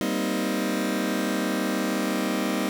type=chord; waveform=sawtooth; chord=C minor seventh; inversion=second; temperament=just; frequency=196.22 / 235.5 / 261.6 / 314 Hz; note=G3 / Bb3 / C4 / Eb4; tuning=+2 / +18 / 0 / +16 cents; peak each=-25 / -26 / -26 / -25 dBFS; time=0.01-2.69 s; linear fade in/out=0 ms; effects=none